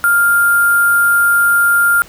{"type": "tone with sample-and-hold", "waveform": "sine", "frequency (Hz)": 1400, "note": "F6", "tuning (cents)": 4, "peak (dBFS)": -8, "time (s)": [0.04, 2.02], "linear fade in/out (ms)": 0, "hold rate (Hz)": 11025, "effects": ["pink hiss -40 dBFS RMS until 2.08 s"]}